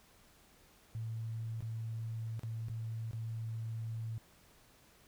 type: tone with dropouts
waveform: sine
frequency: 112.7 Hz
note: A2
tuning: 42 cents sharp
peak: -37 dBFS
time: 0.95-4.18 s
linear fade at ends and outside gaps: 0 ms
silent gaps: 1.606-1.624 / 2.394-2.434 / 2.684-2.698 / 3.111-3.132 s
effects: pink hiss -64 dBFS RMS until 5.07 s